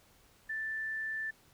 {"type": "tone", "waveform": "sine", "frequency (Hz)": 1765, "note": "A6", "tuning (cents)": 5, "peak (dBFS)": -34, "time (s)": [0.49, 1.31], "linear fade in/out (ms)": 10, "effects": ["pink hiss -64 dBFS RMS until 1.53 s"]}